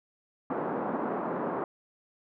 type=band-pass noise; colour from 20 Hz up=pink; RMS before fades=-32 dBFS; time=0.5-1.64 s; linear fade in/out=2 ms; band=210 to 1200 Hz; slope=24 dB/octave; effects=none